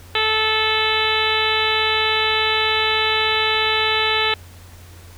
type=harmonic tone; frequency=436.6 Hz; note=A4; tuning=13 cents flat; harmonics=1 / 2 / 3 / 4 / 5 / 6 / 7 / 8 / 9; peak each=-25 / -25 / -25 / -25 / -25 / -25 / -25 / -25 / -25 dBFS; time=0.15-4.34 s; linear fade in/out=2 ms; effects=added 88 Hz sine -40 dBFS peak until 5.17 s + pink hiss -46 dBFS RMS until 5.17 s